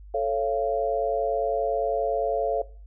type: chord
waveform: sine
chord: A augmented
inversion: none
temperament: just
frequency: 440 / 550 / 687.5 Hz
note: A4 / C#5 / E#5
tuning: 0 / -14 / -27 cents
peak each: -27 dBFS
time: 0.14-2.62 s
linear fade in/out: 5 ms
effects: noise-tail reverb RT60 0.4 s tail -18 dB re dry + added 50 Hz sine -42 dBFS peak until 2.86 s